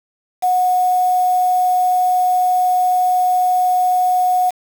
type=tone with quantisation; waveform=sine; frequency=731 Hz; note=F#5; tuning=21 cents flat; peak=-12 dBFS; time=0.42-4.51 s; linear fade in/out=20 ms; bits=5; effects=none